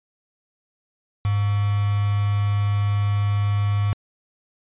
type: tone with quantisation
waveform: sine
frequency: 102.1 Hz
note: G#2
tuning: 29 cents flat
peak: -18 dBFS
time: 1.25-3.93 s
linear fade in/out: 0 ms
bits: 5
effects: resampled to 8000 Hz